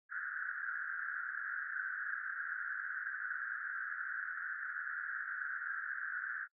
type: band-pass noise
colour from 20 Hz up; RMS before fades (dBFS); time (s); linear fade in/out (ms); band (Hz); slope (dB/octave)
white; -41; 0.09-6.48; 50; 1400 to 1700; 96
effects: noise-tail reverb RT60 0.1 s tail -26 dB re dry